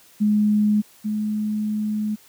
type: tone pair in turn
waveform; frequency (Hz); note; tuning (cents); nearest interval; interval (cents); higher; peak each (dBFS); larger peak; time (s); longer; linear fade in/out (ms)
sine; 210.1 / 212.5; G#3 / G#3; +20 / +40; unison; 20; second; -15 / -21; first; 0.2-0.82 / 1.04-2.16; second; 20
effects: white hiss -52 dBFS RMS until 2.28 s + high-pass 60 Hz 12 dB/octave